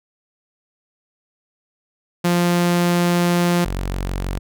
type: tone pair in turn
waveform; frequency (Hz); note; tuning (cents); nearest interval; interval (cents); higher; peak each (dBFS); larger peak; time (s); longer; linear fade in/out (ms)
sawtooth; 174.61 / 46.25; F3 / F#1; 0 / 0; octave + major seventh; 2300; first; -11 / -18; first; 2.24-3.65 / 3.65-4.39; first; 10
effects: none